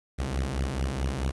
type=beating tone pair; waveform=sawtooth; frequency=64.2 / 68.8 Hz; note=C2 / C#2; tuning=-32 / -12 cents; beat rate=4.6 Hz; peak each=-26 dBFS; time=0.18-1.32 s; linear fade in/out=20 ms; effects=resampled to 24000 Hz + 9-bit